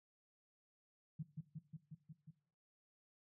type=tone with echo; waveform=sine; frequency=154 Hz; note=D#3; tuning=17 cents flat; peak=-40 dBFS; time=1.19-1.23 s; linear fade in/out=10 ms; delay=180 ms; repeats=6; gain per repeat=-2 dB; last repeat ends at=2.31 s; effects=noise-tail reverb RT60 0.6 s tail -17 dB re dry